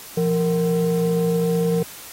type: ring-modulated tone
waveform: triangle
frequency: 145.4 Hz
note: D3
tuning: 17 cents flat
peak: -12 dBFS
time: 0.17-1.83 s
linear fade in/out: 5 ms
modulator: 317 Hz
effects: white hiss -39 dBFS RMS until 2.12 s + AAC 48 kbps